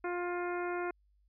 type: harmonic tone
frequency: 352.8 Hz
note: F4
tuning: 18 cents sharp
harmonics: 1 / 2 / 3 / 4 / 5 / 6 / 7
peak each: -35 / -40 / -43 / -42 / -49 / -48 / -51 dBFS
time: 0.04-0.91 s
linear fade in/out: 5 ms
effects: added 50 Hz sine -66 dBFS peak until 1.28 s